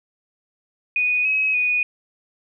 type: tone with pitch steps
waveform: sine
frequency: 2478 / 2552 / 2474 Hz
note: D#7 / D#7 / D#7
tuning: -8 / +43 / -10 cents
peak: -17 dBFS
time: 0.96-1.83 s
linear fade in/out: 2 ms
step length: 290 ms
effects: none